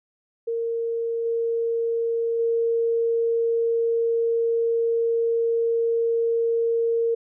sine tone with level steps, 461.5 Hz, A#4, 17 cents flat, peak -23 / -21 / -19 dBFS, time 0.47-7.15 s, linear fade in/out 10 ms, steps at 1.25 / 2.39 s, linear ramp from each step 5 ms, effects none

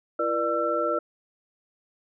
sine tone cluster, 335.9 / 480 / 595 / 1340 Hz, E4 / B4 / D5 / E6, +33 / -49 / +22 / +28 cents, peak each -31 / -29 / -27 / -27 dBFS, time 0.19-0.99 s, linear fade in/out 5 ms, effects none

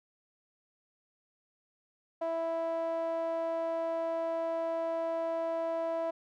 sawtooth tone with band-pass filter, 329.6 Hz, E4, in tune, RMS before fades -33 dBFS, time 2.21-6.11 s, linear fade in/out 10 ms, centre 740 Hz, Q 9.3, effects none

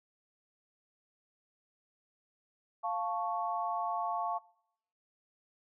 sine chord, F augmented, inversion none, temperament equal, 698.5 / 880 / 1108.7 Hz, F5 / A5 / C#6, 0 / 0 / 0 cents, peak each -35 / -36 / -36 dBFS, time 2.83-4.39 s, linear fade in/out 20 ms, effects noise-tail reverb RT60 0.7 s tail -22 dB re dry

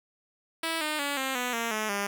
5% pulse tone with pitch steps, 327 / 305.1 / 284.7 / 265.6 / 247.8 / 231.2 / 215.7 / 201.3 Hz, E4 / D#4 / C#4 / C4 / B3 / A#3 / A3 / G3, -14 / -34 / +46 / +26 / +6 / -14 / -34 / +46 cents, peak -17 dBFS, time 0.63-2.07 s, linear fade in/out 5 ms, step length 180 ms, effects none

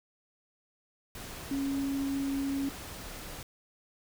sine tone in noise, 275.3 Hz, C#4, 12 cents flat, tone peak -29 dBFS, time 1.51-2.69 s, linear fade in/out 2 ms, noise pink, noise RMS -43 dBFS, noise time 1.15-3.43 s, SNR +11 dB, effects none

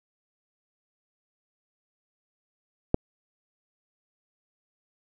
click, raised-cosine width 2 ms, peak -6 dBFS, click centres 2.944 s, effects none

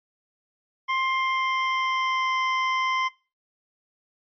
25% pulse tone with pitch glide, 1054 to 1041.3 Hz, C6 to C6, +12 to -9 cents, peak -19 dBFS, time 0.88-3.09 s, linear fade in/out 20 ms, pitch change -21 cents, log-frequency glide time 1.08-2.39 s, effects noise-tail reverb RT60 0.3 s tail -20 dB re dry + resampled to 11025 Hz

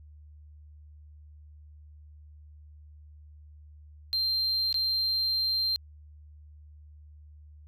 sine tone with dropouts, 4159 Hz, C8, 11 cents flat, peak -23 dBFS, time 4.13-5.76 s, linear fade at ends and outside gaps 0 ms, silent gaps 4.727-4.743 s, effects tanh soft clip ceiling -23 dBFS + added 75 Hz sine -48 dBFS peak until 7.67 s

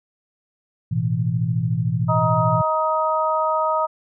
sine chord, A suspended second, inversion none, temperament equal, 110 / 123.47 / 164.81 Hz, A2 / B2 / E3, 0 / 0 / 0 cents, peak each -24 / -22 / -23 dBFS, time 0.91-2.62 s, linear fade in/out 10 ms
harmonic tone, 314.2 Hz, D#4, 17 cents sharp, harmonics 2 / 3 / 4, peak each -22 / -22 / -22 dBFS, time 2.08-3.87 s, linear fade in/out 20 ms
effects none

